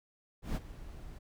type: noise with ADSR envelope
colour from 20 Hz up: brown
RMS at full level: -31 dBFS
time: 0.42-1.19 s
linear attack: 140 ms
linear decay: 29 ms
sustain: -16 dB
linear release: 16 ms
effects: none